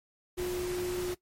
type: tone in noise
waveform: sine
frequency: 359.4 Hz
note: F4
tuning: 50 cents sharp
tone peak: -30 dBFS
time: 0.37-1.15 s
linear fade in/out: 20 ms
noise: pink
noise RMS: -40 dBFS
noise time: 0.37-1.15 s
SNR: +7 dB
effects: noise-tail reverb RT60 0.1 s tail -17 dB re dry + MP3 64 kbps